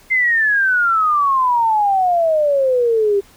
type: exponential sweep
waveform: sine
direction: down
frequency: 2100 to 392.1 Hz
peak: -12 dBFS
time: 0.1-3.21 s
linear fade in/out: 20 ms
effects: pink hiss -48 dBFS RMS until 3.36 s

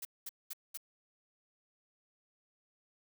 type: noise bursts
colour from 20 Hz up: blue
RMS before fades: -42 dBFS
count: 4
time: 0.02-0.774 s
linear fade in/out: 5 ms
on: 31 ms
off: 210 ms
effects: none

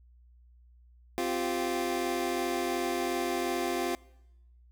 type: chord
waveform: 25% pulse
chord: C suspended fourth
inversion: none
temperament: equal with one note detuned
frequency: 259.2 / 349.2 / 392 Hz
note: C4 / F4 / G4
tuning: -16 / 0 / 0 cents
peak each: -32 / -27 / -32 dBFS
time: 1.18-3.95 s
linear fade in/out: 0 ms
effects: noise-tail reverb RT60 0.9 s tail -23 dB re dry + added 60 Hz sine -55 dBFS peak until 4.71 s

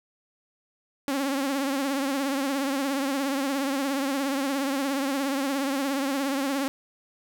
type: tone with vibrato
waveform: sawtooth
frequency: 274.4 Hz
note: C#4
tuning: 17 cents flat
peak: -21 dBFS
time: 1.08-6.68 s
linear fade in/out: 0 ms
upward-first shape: triangle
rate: 17 Hz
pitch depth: 89 cents each way
effects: none

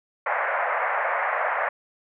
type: band-pass noise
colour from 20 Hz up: pink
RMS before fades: -25 dBFS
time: 0.26-1.69 s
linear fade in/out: 5 ms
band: 560 to 2100 Hz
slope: 48 dB/octave
effects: none

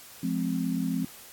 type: chord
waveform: sine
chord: F minor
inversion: none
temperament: equal with one note detuned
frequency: 174.61 / 211.2 / 261.6 Hz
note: F3 / Ab3 / C4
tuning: 0 / +29 / 0 cents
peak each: -30 / -32 / -29 dBFS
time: 0.23-1.05 s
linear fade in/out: 5 ms
effects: white hiss -48 dBFS RMS until 1.32 s + AAC 64 kbps

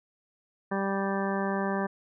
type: harmonic tone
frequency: 196 Hz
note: G3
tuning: in tune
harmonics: 1 / 2 / 3 / 4 / 5 / 6 / 8 / 9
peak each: -30 / -33 / -35 / -36 / -37 / -38 / -39 / -40 dBFS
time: 0.71-1.87 s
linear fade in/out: 10 ms
effects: none

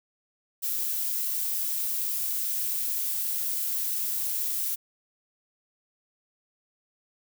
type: noise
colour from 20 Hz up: violet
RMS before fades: -29 dBFS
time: 0.62-4.76 s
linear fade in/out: 20 ms
effects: none

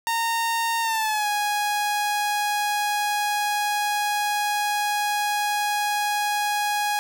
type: tone with pitch glide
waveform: sawtooth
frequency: 920 to 829.2 Hz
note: A#5 to G#5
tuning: -23 to -3 cents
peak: -18 dBFS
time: 0.07-6.99 s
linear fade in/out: 0 ms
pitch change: -180 cents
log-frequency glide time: 0.81-1.27 s
effects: none

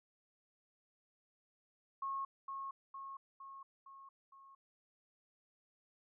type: tone with echo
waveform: sine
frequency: 1089 Hz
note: C#6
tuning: 31 cents flat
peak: -37 dBFS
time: 2.02-2.25 s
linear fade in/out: 5 ms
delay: 460 ms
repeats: 5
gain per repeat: -4 dB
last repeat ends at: 4.55 s
effects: none

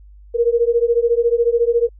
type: beating tone pair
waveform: sine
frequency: 464 / 478 Hz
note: A#4 / A#4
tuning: -8 / +43 cents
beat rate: 14 Hz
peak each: -16 dBFS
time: 0.34-1.89 s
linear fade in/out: 20 ms
effects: added 50 Hz sine -40 dBFS peak until 1.99 s

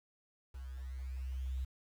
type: tone with level ramp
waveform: sine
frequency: 64.9 Hz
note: C2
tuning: 13 cents flat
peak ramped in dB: -43 to -34 dBFS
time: 0.54-1.65 s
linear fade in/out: 10 ms
effects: 10-bit

